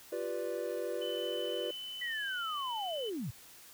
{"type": "chord", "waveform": "triangle", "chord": "G dominant seventh", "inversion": "third", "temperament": "equal", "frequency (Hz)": [349.2, 392, 493.9, 587.3], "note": ["F4", "G4", "B4", "D5"], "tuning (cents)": [0, 0, 0, 0], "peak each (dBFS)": [-39, -39, -36, -38], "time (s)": [0.12, 1.71], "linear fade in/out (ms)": 5}
{"type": "tone", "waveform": "sine", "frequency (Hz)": 3019, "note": "F#7", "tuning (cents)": 34, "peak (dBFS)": -40, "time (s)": [1.01, 3.1], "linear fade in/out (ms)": 10}
{"type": "linear sweep", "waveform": "sine", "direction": "down", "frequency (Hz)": [1975.5, 94.5], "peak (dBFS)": -35, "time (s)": [2.01, 3.31], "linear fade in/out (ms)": 10}
{"effects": ["white hiss -55 dBFS RMS until 3.73 s"]}